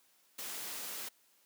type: noise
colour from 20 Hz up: white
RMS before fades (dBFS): -42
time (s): 0.38-1.09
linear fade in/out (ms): 10
effects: white hiss -69 dBFS RMS until 1.45 s + high-pass 200 Hz 12 dB/octave